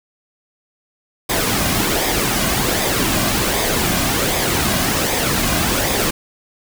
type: noise with flanger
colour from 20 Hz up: pink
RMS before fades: -18 dBFS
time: 1.29-6.11 s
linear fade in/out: 10 ms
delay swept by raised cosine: 0.69 to 2.29 ms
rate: 1.3 Hz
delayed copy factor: -0.5
effects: none